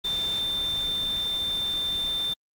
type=tone in noise; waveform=sine; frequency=3573 Hz; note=A7; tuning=26 cents sharp; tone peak=-25 dBFS; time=0.04-2.34 s; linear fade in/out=10 ms; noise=pink; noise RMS=-39 dBFS; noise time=0.04-2.34 s; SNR=+11 dB; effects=Opus 48 kbps